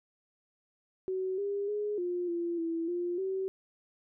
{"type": "tone with pitch steps", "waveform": "sine", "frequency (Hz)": [375.5, 402.4, 416.7, 354.3, 342.4, 330.9, 350.8, 381.7], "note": ["F#4", "G4", "G#4", "F4", "F4", "E4", "F4", "G4"], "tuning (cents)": [26, 45, 6, 25, -34, 7, 8, -46], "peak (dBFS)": -30, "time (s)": [1.08, 3.48], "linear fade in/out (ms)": 0, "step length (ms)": 300, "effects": []}